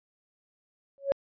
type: tone with exponential growth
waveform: sine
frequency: 554.4 Hz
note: C#5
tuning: in tune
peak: -17 dBFS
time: 0.98-1.12 s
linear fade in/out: 0 ms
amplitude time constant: 29 ms
effects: tanh soft clip ceiling -14 dBFS + resampled to 11025 Hz